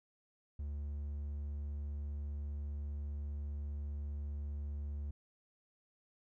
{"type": "tone", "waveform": "triangle", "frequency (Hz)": 72.5, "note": "D2", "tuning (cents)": -22, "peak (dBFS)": -36, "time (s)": [0.59, 5.11], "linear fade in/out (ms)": 5, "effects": []}